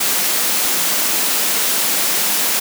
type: high-pass noise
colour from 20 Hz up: white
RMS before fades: -17 dBFS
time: 0-2.6 s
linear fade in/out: 10 ms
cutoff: 160 Hz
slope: 96 dB/octave
effects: none